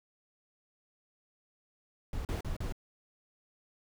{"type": "noise bursts", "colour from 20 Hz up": "brown", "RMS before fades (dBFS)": -35, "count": 4, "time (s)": [2.13, 2.724], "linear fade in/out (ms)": 2, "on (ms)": 120, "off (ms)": 38, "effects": []}